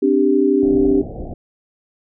sine chord, C suspended second, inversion none, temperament equal, 261.6 / 293.7 / 392 Hz, C4 / D4 / G4, 0 / 0 / 0 cents, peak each -18 / -16 / -15 dBFS, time 0.02-1.02 s, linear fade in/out 10 ms
pink low-pass noise, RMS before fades -29 dBFS, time 0.62-1.34 s, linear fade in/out 5 ms, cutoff 750 Hz, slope 96 dB/octave
effects none

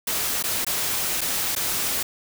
white noise with dropouts, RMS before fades -25 dBFS, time 0.07-2.03 s, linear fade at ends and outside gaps 5 ms, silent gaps 0.427-0.438 / 0.648-0.666 / 1.209-1.214 / 1.552-1.562 s, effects none

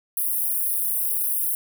white high-pass noise, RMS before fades -24 dBFS, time 0.17-1.55 s, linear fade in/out 2 ms, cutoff 9400 Hz, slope 96 dB/octave, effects none

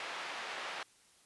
pink band-pass noise, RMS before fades -42 dBFS, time 0-0.83 s, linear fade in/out 2 ms, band 790 to 3200 Hz, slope 12 dB/octave, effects white hiss -65 dBFS RMS until 1.25 s + resampled to 24000 Hz

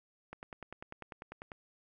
click train, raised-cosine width 0.5 ms, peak -29 dBFS, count 13, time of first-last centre 0.33-1.518 s, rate 10.1 Hz, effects none

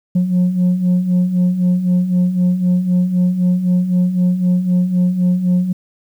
sine beating tone pair, 177.3 / 181.2 Hz, F3 / F#3, +26 / -36 cents, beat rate 3.9 Hz, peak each -17 / -11 dBFS, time 0.15-5.73 s, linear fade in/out 10 ms, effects tanh soft clip ceiling -9 dBFS + 8-bit

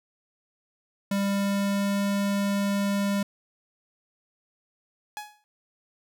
square tone with pitch glide, 198.8 to 200.3 Hz, G3 to G3, +25 to +38 cents, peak -24 dBFS, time 1.11-3.23 s, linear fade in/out 5 ms, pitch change +13 cents, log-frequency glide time 1.24-2.09 s
sawtooth tone with exponential decay, 840 Hz, G#5, 19 cents sharp, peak -27 dBFS, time 5.17-5.44 s, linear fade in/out 0 ms, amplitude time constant 57 ms
effects none

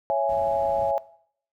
sine chord, C# minor, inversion none, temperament just, 554.4 / 665.2 / 831.5 Hz, C#5 / E5 / G#5, 0 / +16 / +2 cents, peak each -25 dBFS, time 0.1-0.98 s, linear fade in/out 0 ms
brown noise, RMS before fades -40 dBFS, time 0.29-0.91 s, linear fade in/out 2 ms
effects noise-tail reverb RT60 0.6 s tail -19 dB re dry + high-pass 60 Hz 12 dB/octave

